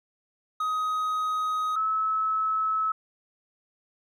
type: tone pair in turn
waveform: triangle / sine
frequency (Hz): 1258 / 1297.1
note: D#6 / E6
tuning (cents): +19 / -28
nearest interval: minor second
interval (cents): 53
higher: second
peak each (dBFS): -23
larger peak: neither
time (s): 0.6-1.76 / 1.76-2.92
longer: neither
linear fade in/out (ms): 5
effects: none